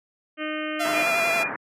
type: harmonic tone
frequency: 307.3 Hz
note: D#4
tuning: 21 cents flat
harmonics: 1 / 2 / 4 / 5 / 6 / 7 / 8 / 9 / 10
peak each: -30 / -33 / -36 / -37 / -38 / -38 / -39 / -40 / -40 dBFS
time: 0.37-1.06 s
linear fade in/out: 50 ms
type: tone with vibrato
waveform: sawtooth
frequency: 675 Hz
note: E5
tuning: 41 cents sharp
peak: -20 dBFS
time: 0.79-1.44 s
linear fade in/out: 20 ms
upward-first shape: triangle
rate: 11 Hz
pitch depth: 44 cents each way
type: low-pass noise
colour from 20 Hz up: white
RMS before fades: -31 dBFS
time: 0.85-1.56 s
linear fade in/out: 2 ms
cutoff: 1900 Hz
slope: 48 dB/octave
type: tone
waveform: sine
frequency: 2422 Hz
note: D#7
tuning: 47 cents flat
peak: -23 dBFS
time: 0.92-1.5 s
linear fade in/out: 50 ms
effects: high-pass 200 Hz 12 dB/octave + resampled to 32000 Hz